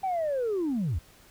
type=linear sweep; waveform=sine; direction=down; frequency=784 to 62.9 Hz; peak=-24 dBFS; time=0.03-0.99 s; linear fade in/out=10 ms; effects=tanh soft clip ceiling -23 dBFS + pink hiss -56 dBFS RMS until 1.3 s